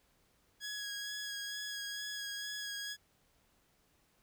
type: tone with vibrato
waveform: 15% pulse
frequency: 1663 Hz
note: G#6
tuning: 2 cents sharp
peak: -33 dBFS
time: 0.6-2.97 s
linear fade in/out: 50 ms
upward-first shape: sine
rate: 2.2 Hz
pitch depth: 19 cents each way
effects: pink hiss -72 dBFS RMS until 4.22 s